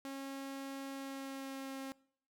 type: tone with pitch glide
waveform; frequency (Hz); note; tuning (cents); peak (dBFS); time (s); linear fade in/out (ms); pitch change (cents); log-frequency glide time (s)
sawtooth; 272.6 to 268.8; C#4 to C4; -29 to +47; -38; 0.05-1.92; 0; -24; 0.92-1.78
effects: noise-tail reverb RT60 0.6 s tail -23 dB re dry